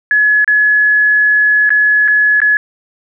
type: tone with dropouts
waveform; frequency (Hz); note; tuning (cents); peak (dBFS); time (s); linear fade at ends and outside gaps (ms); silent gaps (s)
sine; 1698; G#6; +38; -7; 0.11-2.57; 1; 0.445-0.477 / 1.693-1.704 / 2.078-2.082 / 2.403-2.417
effects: none